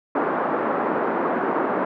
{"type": "band-pass noise", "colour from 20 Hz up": "pink", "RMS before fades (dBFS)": -23, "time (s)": [0.15, 1.85], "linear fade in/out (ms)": 5, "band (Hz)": [250, 1400], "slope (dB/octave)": 24, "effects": []}